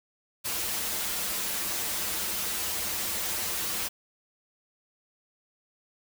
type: noise with comb filter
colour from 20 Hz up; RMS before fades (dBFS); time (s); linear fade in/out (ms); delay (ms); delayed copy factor
white; -31; 0.44-3.89; 20; 7.4; -0.95
effects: none